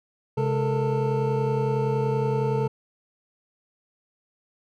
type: tone cluster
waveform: triangle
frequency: 133.8 / 209.5 / 438.3 / 469 / 893 Hz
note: C3 / G#3 / A4 / A#4 / A5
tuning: +39 / +15 / -7 / +11 / +25 cents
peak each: -23 / -31 / -24 / -29 / -30 dBFS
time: 0.37-2.68 s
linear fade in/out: 10 ms
effects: none